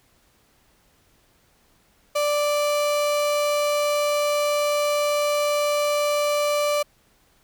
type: tone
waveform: 35% pulse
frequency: 587.3 Hz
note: D5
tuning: in tune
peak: -18 dBFS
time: 2.15-6.83 s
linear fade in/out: 10 ms
effects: pink hiss -61 dBFS RMS until 7.43 s